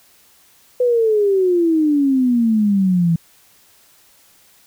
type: exponential sweep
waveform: sine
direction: down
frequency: 503 to 163.4 Hz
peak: -12 dBFS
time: 0.8-3.16 s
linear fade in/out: 5 ms
effects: white hiss -52 dBFS RMS until 4.66 s